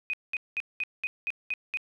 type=tone bursts; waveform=sine; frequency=2500 Hz; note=D#7; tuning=8 cents sharp; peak=-27 dBFS; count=8; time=0.1-1.772 s; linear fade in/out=0 ms; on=34 ms; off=200 ms; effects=11-bit